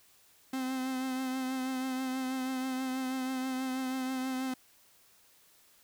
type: tone with vibrato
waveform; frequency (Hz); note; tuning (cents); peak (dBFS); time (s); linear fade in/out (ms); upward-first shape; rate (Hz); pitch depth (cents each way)
45% pulse; 260; C4; -11; -32; 0.53-4.54; 5; triangle; 6.2; 32
effects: white hiss -63 dBFS RMS until 5.83 s